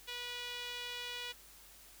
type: tone with band-pass filter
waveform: sawtooth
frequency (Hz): 487.2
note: B4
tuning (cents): -24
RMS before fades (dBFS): -43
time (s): 0.07-1.33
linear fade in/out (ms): 20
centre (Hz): 3200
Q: 2.2
effects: added 49 Hz sine -65 dBFS peak until 2 s + white hiss -58 dBFS RMS until 2 s